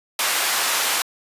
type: high-pass noise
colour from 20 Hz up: pink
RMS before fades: -21 dBFS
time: 0.19-1.02 s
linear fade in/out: 2 ms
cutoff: 950 Hz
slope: 12 dB/octave
effects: resampled to 32000 Hz